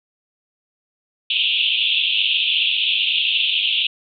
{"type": "band-pass noise", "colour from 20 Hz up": "pink", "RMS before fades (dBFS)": -19, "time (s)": [1.3, 3.87], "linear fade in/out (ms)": 5, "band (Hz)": [2600, 3600], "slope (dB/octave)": 96, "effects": []}